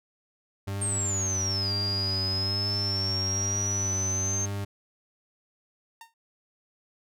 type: tone with vibrato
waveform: 40% pulse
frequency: 98 Hz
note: G2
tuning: in tune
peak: -29 dBFS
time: 0.67-4.65 s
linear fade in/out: 10 ms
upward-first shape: sine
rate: 1.1 Hz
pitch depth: 43 cents each way
type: exponential two-way sweep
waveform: sine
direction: down then up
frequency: 8660 to 4743 to 6360 Hz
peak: -27 dBFS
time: 0.81-4.46 s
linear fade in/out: 10 ms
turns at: 1.73 s
type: tone with exponential decay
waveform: sawtooth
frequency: 915 Hz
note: A#5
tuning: 32 cents flat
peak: -37 dBFS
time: 6.01-6.14 s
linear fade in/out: 2 ms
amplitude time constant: 28 ms
effects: none